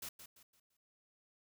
white noise with echo, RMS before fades -45 dBFS, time 0.02-0.09 s, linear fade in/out 5 ms, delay 170 ms, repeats 4, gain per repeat -9 dB, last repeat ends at 0.77 s, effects none

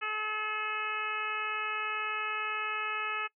harmonic tone with a mistuned harmonic, 429.1 Hz, A4, 43 cents flat, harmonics 1 / 2 / 3 / 4 / 5 / 6 / 7, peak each -46 / -44 / -35 / -38 / -41 / -37 / -46 dBFS, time 0.01-3.28 s, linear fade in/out 20 ms, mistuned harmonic 7, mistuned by -31 cents, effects noise-tail reverb RT60 0.1 s tail -22 dB re dry

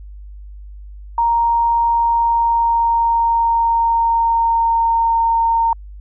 sine tone with pitch glide, 932.3 to 917.9 Hz, A#5 to A#5, 0 to -27 cents, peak -12 dBFS, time 1.18-5.73 s, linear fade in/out 2 ms, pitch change -27 cents, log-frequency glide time 1.87-5.18 s, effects added 50 Hz sine -32 dBFS peak until 6 s

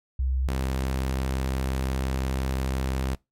sine / sawtooth tone pair in turn, 65 / 65.79 Hz, C2 / C2, -11 / +10 cents, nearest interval unison, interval 21 cents, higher second, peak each -22 / -21 dBFS, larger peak second, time 0.19-0.48 / 0.48-3.15 s, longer second, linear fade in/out 5 ms, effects noise-tail reverb RT60 0.2 s tail -23 dB re dry + MP3 64 kbps

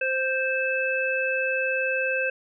harmonic tone, 523.3 Hz, C5, in tune, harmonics 1 / 3 / 5, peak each -27 / -27 / -27 dBFS, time 0.01-2.3 s, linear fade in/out 5 ms, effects none

